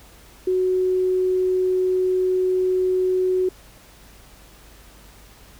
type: tone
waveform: sine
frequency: 370 Hz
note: F#4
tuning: in tune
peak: -17 dBFS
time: 0.47-3.49 s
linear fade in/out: 5 ms
effects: added 50 Hz sine -50 dBFS peak until 5.59 s + pink hiss -49 dBFS RMS until 5.59 s